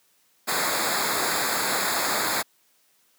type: noise with comb filter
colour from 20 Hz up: pink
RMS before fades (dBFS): -25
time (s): 0.47-2.43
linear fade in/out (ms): 20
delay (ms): 0.34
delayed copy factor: -0.85
effects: white hiss -64 dBFS RMS until 3.18 s + high-pass 150 Hz 12 dB/octave